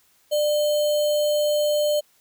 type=tone with sample-and-hold; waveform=sine; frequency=596 Hz; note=D5; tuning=25 cents sharp; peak=-18 dBFS; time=0.31-2.01 s; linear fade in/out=20 ms; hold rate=3675 Hz; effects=white hiss -61 dBFS RMS until 2.2 s